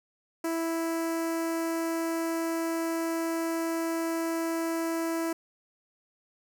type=tone with notch filter; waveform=sawtooth; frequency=329.6 Hz; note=E4; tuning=in tune; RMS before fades=-30 dBFS; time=0.44-5.33 s; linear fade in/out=5 ms; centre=3500 Hz; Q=1; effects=none